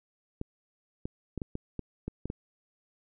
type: clicks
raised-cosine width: 3 ms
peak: -21 dBFS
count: 9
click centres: 0.414 / 1.055 / 1.377 / 1.418 / 1.554 / 1.793 / 2.08 / 2.256 / 2.301 s
effects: none